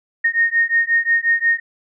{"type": "beating tone pair", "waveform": "sine", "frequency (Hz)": [1847, 1852.6], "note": ["A#6", "A#6"], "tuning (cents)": [-16, -11], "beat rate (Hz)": 5.6, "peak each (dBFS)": -17, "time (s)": [0.24, 1.6], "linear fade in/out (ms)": 10, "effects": []}